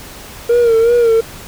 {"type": "tone with vibrato", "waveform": "triangle", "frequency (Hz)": 465.3, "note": "A#4", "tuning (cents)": -3, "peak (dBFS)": -5, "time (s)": [0.49, 1.21], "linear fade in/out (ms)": 10, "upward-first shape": "sine", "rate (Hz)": 2.7, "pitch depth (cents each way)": 61, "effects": ["tanh soft clip ceiling -2 dBFS", "pink hiss -33 dBFS RMS until 1.47 s"]}